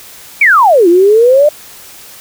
sine exponential two-way sweep, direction down then up, 2396 to 334.3 to 611 Hz, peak -3 dBFS, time 0.41-1.49 s, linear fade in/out 5 ms, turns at 0.88 s, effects white hiss -34 dBFS RMS until 2.2 s

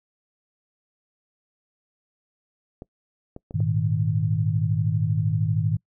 clicks, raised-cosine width 2 ms, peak -24 dBFS, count 4, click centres 2.821 / 3.364 / 3.509 / 3.604 s
sine chord, Ab suspended second, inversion none, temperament equal, 103.83 / 116.54 / 155.56 Hz, Ab2 / Bb2 / Eb3, 0 / 0 / 0 cents, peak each -24 / -26 / -24 dBFS, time 3.54-5.77 s, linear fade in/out 10 ms
effects noise-tail reverb RT60 0.1 s tail -24 dB re dry

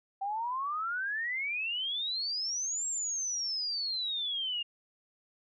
sine exponential two-way sweep, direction up then down, 770 to 7600 to 2803 Hz, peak -31 dBFS, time 0.21-4.63 s, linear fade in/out 10 ms, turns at 2.87 s, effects none

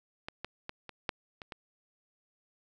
clicks, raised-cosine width 0.3 ms, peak -22 / -21 / -22 / -27 / -14 / -27 / -25 dBFS, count 7, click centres 0.285 / 0.446 / 0.694 / 0.893 / 1.092 / 1.418 / 1.522 s, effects none

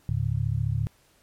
sine tone cluster, 75.9 / 110.3 / 144.9 Hz, D#2 / A2 / D3, -42 / +5 / -23 cents, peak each -31 / -25 / -29 dBFS, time 0.09-0.87 s, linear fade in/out 0 ms, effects pink hiss -62 dBFS RMS until 1.22 s + MP3 64 kbps

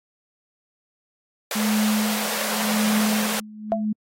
pink high-pass noise, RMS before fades -27 dBFS, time 1.51-3.4 s, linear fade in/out 2 ms, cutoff 440 Hz, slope 48 dB/octave
sine tone with tremolo, 213.3 Hz, G#3, 46 cents sharp, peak -18 dBFS, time 1.55-3.93 s, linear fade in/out 10 ms, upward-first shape sine, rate 0.89 Hz, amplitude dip 90%
sine tone with exponential decay, 673 Hz, E5, 36 cents sharp, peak -14 dBFS, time 3.72-3.85 s, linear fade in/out 0 ms, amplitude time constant 27 ms
effects AAC 48 kbps

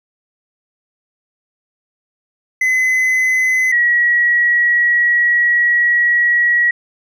triangle / sine tone pair in turn, 2030 / 1916.1 Hz, B6 / A#6, +47 / +47 cents, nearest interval minor second, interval 100 cents, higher first, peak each -10 dBFS, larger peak neither, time 2.61-3.72 / 3.72-6.71 s, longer second, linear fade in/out 5 ms, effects none

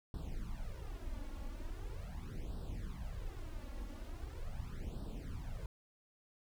brown noise with flanger, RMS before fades -43 dBFS, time 0.14-5.66 s, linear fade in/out 2 ms, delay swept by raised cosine 0.22 to 3.62 ms, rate 0.41 Hz, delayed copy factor +1, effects none

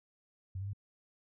sine tone with pitch steps, 94 / 98.5 / 101.1 Hz, F#2 / G2 / G#2, +28 / +9 / -46 cents, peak -36 dBFS, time 0.55-0.733 s, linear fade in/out 5 ms, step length 61 ms, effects none

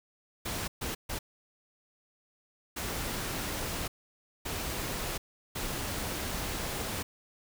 pink noise bursts at uneven times, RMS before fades -35 dBFS, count 6, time 0.45-0.68 / 0.81-0.95 / 1.09-1.19 / 2.76-3.88 / 4.45-5.18 / 5.55-7.03 s, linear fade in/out 10 ms, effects none

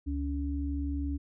sine tone pair together, 71.1 / 283.2 Hz, C#2 / C#4, +45 / +37 cents, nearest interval 2 octaves, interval 2392 cents, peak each -31 / -34 dBFS, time 0.06-1.18 s, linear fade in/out 20 ms, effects none

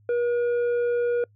triangle tone with tanh clipping, 480 Hz, B4, 49 cents flat, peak -22 dBFS, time 0.09-1.24 s, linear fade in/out 2 ms, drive 10 dB, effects noise-tail reverb RT60 0.1 s tail -26 dB re dry + added 104 Hz sine -55 dBFS peak until 1.35 s

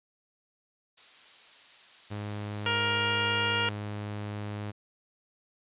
blue noise, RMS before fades -46 dBFS, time 0.97-2.69 s, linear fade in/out 10 ms
sawtooth tone, 103.83 Hz, G#2, in tune, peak -30 dBFS, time 2.1-4.72 s, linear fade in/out 20 ms
harmonic tone, 470 Hz, A#4, 14 cents sharp, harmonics 1 / 2 / 3 / 4 / 5 / 6 / 7, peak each -36 / -34 / -31 / -36 / -36 / -31 / -36 dBFS, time 2.66-3.69 s, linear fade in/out 2 ms
effects resampled to 8000 Hz

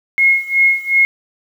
sine tone with tremolo, 2161 Hz, C#7, 45 cents flat, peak -7 dBFS, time 0.18-1.05 s, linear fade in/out 0 ms, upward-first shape sine, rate 2.7 Hz, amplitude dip 90%, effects 7-bit

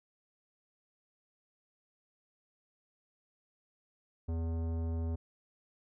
sine tone with tanh clipping, 82.41 Hz, E2, in tune, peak -34 dBFS, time 4.28-5.16 s, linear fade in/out 10 ms, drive 16 dB, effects none

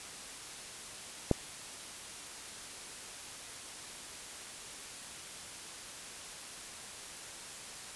click, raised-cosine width 2 ms, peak -11 dBFS, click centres 1.313 s, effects white hiss -46 dBFS RMS until 7.95 s + resampled to 24000 Hz

